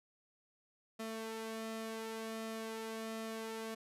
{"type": "tone with flanger", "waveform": "sawtooth", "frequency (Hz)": 222.9, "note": "A3", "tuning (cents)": 23, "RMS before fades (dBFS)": -43, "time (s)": [0.99, 3.75], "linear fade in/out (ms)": 10, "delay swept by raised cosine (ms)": [1.6, 2.9], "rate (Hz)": 0.69, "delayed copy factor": 0.55, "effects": ["resampled to 32000 Hz"]}